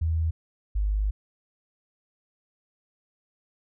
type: tone pair in turn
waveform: sine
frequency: 81 / 51.03 Hz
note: E2 / G#1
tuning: -30 / -30 cents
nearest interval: minor sixth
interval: 800 cents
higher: first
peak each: -22 dBFS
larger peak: neither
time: 0.01-0.31 / 0.75-1.11 s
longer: second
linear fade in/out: 10 ms
effects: none